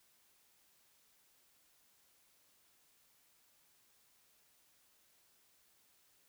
silence, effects white hiss -71 dBFS RMS until 6.28 s

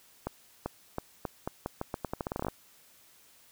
accelerating click train, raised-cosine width 1 ms, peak -18 dBFS, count 19, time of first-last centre 0.27-2.484 s, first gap 390 ms, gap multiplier 0.83, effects white hiss -60 dBFS RMS until 3.51 s

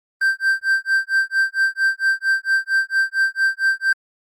triangle tone with tremolo, 1568 Hz, G6, in tune, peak -11 dBFS, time 0.21-3.93 s, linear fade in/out 5 ms, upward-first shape sine, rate 4.4 Hz, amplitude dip 100%, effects Opus 24 kbps

